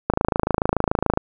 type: click train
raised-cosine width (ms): 1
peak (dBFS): -3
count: 30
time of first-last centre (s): 0.1-1.174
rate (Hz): 27
effects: none